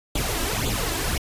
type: noise with flanger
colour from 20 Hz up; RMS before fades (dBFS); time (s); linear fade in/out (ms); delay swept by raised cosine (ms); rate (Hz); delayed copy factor
pink; -25; 0.15-1.18; 5; 0.27 to 3.07; 1.9; +0.7
effects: resampled to 32000 Hz